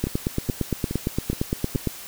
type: two click trains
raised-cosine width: 3 ms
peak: -9 / -14 dBFS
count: 17 / 5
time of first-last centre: 0.04-1.873 / 0.07-1.751 s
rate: 8.73 / 2.38 Hz
effects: white hiss -39 dBFS RMS until 2.07 s